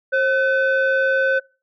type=tone pair together; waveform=sine; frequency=534 / 1514.4 Hz; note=C5 / F#6; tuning=+35 / +40 cents; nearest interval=octave + tritone; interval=1805 cents; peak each=-16 dBFS; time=0.12-1.4 s; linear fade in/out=20 ms; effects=noise-tail reverb RT60 0.3 s tail -23 dB re dry + tanh soft clip ceiling -12 dBFS